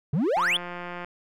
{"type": "exponential sweep", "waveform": "triangle", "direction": "up", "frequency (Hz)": [130, 3559], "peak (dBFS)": -19, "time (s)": [0.13, 0.57], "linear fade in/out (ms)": 5}
{"type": "click train", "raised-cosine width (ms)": 0.5, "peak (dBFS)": -21, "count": 120, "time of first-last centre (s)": [0.37, 1.046], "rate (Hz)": 176}
{"effects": []}